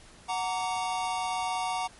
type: chord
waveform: square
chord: Gb augmented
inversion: none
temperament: just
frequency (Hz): 740 / 925 / 1156.2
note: Gb5 / Bb5 / D6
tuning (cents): 0 / -14 / -27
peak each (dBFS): -32 / -33 / -38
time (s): 0.28-1.88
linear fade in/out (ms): 20
effects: pink hiss -53 dBFS RMS until 1.99 s + MP3 48 kbps